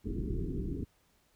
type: low-pass noise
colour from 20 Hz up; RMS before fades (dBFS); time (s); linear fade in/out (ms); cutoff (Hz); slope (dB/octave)
pink; -35; 0.04-0.85; 20; 420; 96
effects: pink hiss -70 dBFS RMS until 1.35 s